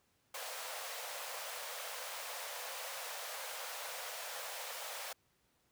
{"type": "high-pass noise", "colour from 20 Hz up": "pink", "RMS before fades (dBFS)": -44, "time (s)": [0.34, 5.13], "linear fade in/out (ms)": 5, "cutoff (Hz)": 480, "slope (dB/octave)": 96, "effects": ["pink hiss -75 dBFS RMS until 5.71 s", "high-pass 60 Hz 12 dB/octave"]}